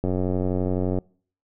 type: click train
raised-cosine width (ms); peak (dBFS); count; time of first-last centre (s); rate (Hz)
2; -12; 88; 0.04-0.987; 91.9
effects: noise-tail reverb RT60 0.5 s tail -26 dB re dry